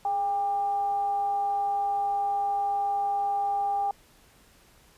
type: tone with frequency modulation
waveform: sine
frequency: 801 Hz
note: G5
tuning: 37 cents sharp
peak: -24 dBFS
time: 0.05-3.91 s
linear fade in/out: 2 ms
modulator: 383 Hz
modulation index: 0.21
effects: pink hiss -58 dBFS RMS until 4.97 s + resampled to 32000 Hz